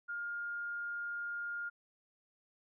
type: tone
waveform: sine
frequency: 1413 Hz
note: F6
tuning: 20 cents sharp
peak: -37 dBFS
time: 0.08-1.7 s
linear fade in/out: 20 ms
effects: none